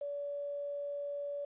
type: tone with quantisation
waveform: sine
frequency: 573 Hz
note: D5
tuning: 43 cents flat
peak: -36 dBFS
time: 0.01-1.45 s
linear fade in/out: 5 ms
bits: 10
effects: resampled to 8000 Hz